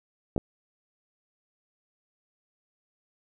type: clicks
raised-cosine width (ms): 2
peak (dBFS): -14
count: 2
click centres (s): 0.363 / 0.379
effects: none